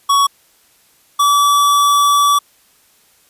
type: tone pair in turn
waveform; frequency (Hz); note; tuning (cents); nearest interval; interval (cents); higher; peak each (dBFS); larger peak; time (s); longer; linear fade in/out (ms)
square; 1121 / 1150.5; C#6 / D6; +19 / -36; unison; 45; second; -10; neither; 0.09-0.27 / 1.19-2.39; second; 10
effects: white hiss -53 dBFS RMS until 3.29 s + resampled to 32000 Hz